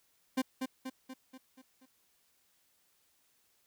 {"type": "tone with echo", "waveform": "40% pulse", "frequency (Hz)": 260.4, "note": "C4", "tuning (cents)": -8, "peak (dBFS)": -27, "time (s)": [0.37, 0.42], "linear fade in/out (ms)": 10, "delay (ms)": 240, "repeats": 6, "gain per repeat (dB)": -5, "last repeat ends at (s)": 1.86, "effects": ["white hiss -72 dBFS RMS until 3.66 s"]}